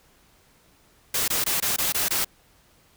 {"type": "noise bursts", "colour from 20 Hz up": "white", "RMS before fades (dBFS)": -24, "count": 7, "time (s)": [1.14, 2.246], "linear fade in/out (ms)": 5, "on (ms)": 140, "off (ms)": 21, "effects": ["pink hiss -59 dBFS RMS until 2.96 s"]}